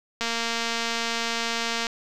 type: click train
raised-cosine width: 0.2 ms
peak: -10 dBFS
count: 384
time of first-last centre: 0.21-1.868 s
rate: 231 Hz
effects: none